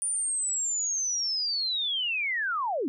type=linear sweep; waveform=sine; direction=down; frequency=9397 to 239.9 Hz; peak=-26 dBFS; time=0.02-2.88 s; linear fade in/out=0 ms; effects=none